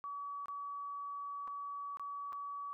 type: tone with dropouts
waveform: sine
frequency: 1139 Hz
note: C#6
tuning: 47 cents sharp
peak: -40 dBFS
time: 0.04-2.73 s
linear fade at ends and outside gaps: 0 ms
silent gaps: 0.458-0.483 / 1.475-1.479 / 1.971-1.996 / 2.324-2.33 s
effects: none